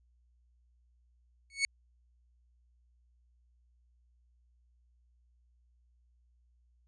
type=tone with exponential growth; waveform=sawtooth; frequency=2217 Hz; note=C#7; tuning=in tune; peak=-20 dBFS; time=1.5-1.65 s; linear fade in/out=1 ms; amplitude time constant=32 ms; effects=added 60 Hz sine -65 dBFS peak until 6.87 s + resampled to 22050 Hz

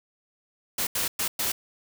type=noise bursts at uneven times; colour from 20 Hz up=white; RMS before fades=-27 dBFS; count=4; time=0.78-0.87 / 0.95-1.08 / 1.19-1.28 / 1.39-1.52 s; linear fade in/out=5 ms; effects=none

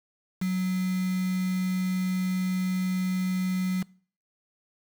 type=tone with quantisation; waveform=sine; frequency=184.9 Hz; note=F#3; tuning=1 cent flat; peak=-24 dBFS; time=0.41-3.83 s; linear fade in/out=10 ms; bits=6; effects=noise-tail reverb RT60 0.5 s tail -24 dB re dry

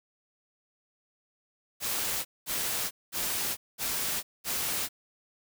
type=noise bursts; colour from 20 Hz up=white; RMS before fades=-31 dBFS; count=5; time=1.8-4.89 s; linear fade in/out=50 ms; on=450 ms; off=210 ms; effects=none

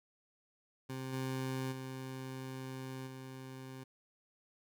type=tone with level steps; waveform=20% pulse; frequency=131.3 Hz; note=C3; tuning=6 cents sharp; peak=-35 / -31 / -37 / -41 dBFS; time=0.89-3.84 s; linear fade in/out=10 ms; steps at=1.12 / 1.71 / 3.06 s; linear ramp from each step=20 ms; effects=none

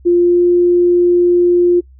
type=tone with pitch glide; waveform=sine; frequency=349.2 to 351.8 Hz; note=F4 to F4; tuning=0 to +13 cents; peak=-7 dBFS; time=0.05-1.81 s; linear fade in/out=20 ms; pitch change=+13 cents; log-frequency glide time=0.17-0.43 s; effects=noise-tail reverb RT60 0.1 s tail -23 dB re dry + added 65 Hz sine -39 dBFS peak until 1.99 s

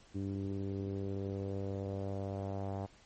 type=tone with low-pass filter sweep; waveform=sawtooth; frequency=98 Hz; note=G2; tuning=in tune; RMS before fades=-38 dBFS; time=0.14-2.87 s; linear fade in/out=20 ms; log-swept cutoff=310 to 750 Hz; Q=2.9; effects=pink hiss -62 dBFS RMS until 3.05 s + MP3 32 kbps

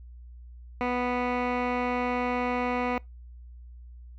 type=tone with low-pass filter; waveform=15% pulse; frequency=246.9 Hz; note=B3; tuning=in tune; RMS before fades=-28 dBFS; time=0.81-2.98 s; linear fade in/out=0 ms; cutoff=2000 Hz; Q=2; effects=noise-tail reverb RT60 0.2 s tail -25 dB re dry + added 60 Hz sine -43 dBFS peak until 4.18 s

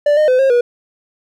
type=tone with pitch steps; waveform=triangle; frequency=586 / 611 / 509 / 537 / 483 Hz; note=D5 / D#5 / C5 / C5 / B4; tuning=-4 / -32 / -48 / +45 / -39 cents; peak=-7 dBFS; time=0.06-0.61 s; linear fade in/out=5 ms; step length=110 ms; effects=none

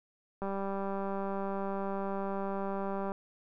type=click train; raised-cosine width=1 ms; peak=-23 dBFS; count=530; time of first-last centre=0.42-3.119 s; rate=196 Hz; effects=none

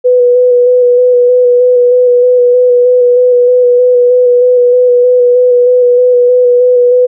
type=tone with vibrato; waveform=sine; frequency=493.9 Hz; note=B4; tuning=in tune; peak=-3 dBFS; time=0.04-7.07 s; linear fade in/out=20 ms; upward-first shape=square; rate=3.2 Hz; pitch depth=15 cents each way; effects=none

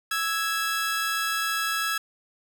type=tone pair together; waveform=sawtooth; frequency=1318.5 / 1661.2 Hz; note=E6 / G#6; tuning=0 / 0 cents; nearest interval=major third; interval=400 cents; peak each=-24 dBFS; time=0.11-1.98 s; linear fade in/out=5 ms; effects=none

